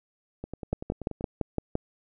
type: two click trains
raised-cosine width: 2 ms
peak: -22 / -13 dBFS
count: 9 / 7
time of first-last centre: 0.44-1.209 / 0.73-1.754 s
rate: 10.4 / 5.86 Hz
effects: none